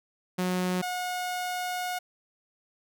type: tone pair in turn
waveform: sawtooth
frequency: 182.2 / 724.4 Hz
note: F#3 / F#5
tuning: -26 / -37 cents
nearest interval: 2 octaves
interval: 2389 cents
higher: second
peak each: -22 / -26 dBFS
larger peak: first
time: 0.38-0.82 / 0.82-1.99 s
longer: second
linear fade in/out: 10 ms
effects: none